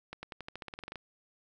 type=accelerating click train; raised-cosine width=0.3 ms; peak=-25 dBFS; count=14; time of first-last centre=0.13-0.957 s; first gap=100 ms; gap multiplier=0.92; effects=none